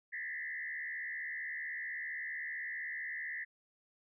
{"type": "tone with frequency modulation", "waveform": "sine", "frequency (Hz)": 1893, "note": "A#6", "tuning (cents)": 26, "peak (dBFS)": -38, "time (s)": [0.12, 3.45], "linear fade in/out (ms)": 20, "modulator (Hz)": 75.6, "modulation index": 2, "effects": []}